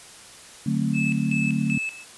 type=chord; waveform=sine; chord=D dominant seventh; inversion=none; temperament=just; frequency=146.83 / 183.54 / 220.2 / 264.3 Hz; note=D3 / F#3 / A3 / C4; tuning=0 / -14 / +2 / +18 cents; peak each=-26 / -28 / -24 / -29 dBFS; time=0.66-1.78 s; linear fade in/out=5 ms
type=tone with tremolo; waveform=triangle; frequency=2611 Hz; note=E7; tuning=17 cents flat; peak=-24 dBFS; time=0.93-2.06 s; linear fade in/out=50 ms; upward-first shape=square; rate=2.6 Hz; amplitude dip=80%
effects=white hiss -45 dBFS RMS until 2.17 s + resampled to 24000 Hz